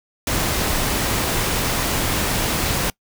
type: noise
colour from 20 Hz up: pink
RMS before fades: -21 dBFS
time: 0.27-2.9 s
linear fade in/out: 2 ms
effects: noise-tail reverb RT60 0.1 s tail -24 dB re dry